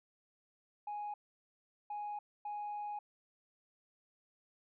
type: tone bursts at uneven times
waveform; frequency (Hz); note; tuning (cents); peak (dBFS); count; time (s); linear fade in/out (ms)
sine; 830.6; G#5; 0; -37; 3; 0.87-1.14 / 1.9-2.19 / 2.45-2.99; 5
effects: tanh soft clip ceiling -36 dBFS